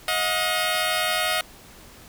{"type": "tone pair together", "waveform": "10% pulse", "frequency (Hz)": [630, 720.8], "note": ["D#5", "F#5"], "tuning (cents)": [21, -45], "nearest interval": "major second", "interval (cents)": 234, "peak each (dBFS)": -16, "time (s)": [0.08, 1.41], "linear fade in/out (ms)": 2, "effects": ["pink hiss -47 dBFS RMS until 2.08 s"]}